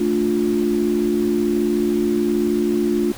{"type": "chord", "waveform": "sine", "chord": "D minor", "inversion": "second", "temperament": "just", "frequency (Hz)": [220.2, 293.7, 352.4], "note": ["A3", "D4", "F4"], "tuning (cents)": [2, 0, 16], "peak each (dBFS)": [-21, -22, -19], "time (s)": [0, 3.12], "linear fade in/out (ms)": 5, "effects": ["pink hiss -37 dBFS RMS until 3.17 s"]}